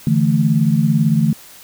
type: chord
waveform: sine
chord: D suspended second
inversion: none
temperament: equal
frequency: 146.83 / 164.81 / 220 Hz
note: D3 / E3 / A3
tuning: 0 / 0 / 0 cents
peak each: -16 dBFS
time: 0.07-1.33 s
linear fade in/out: 2 ms
effects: white hiss -41 dBFS RMS until 1.63 s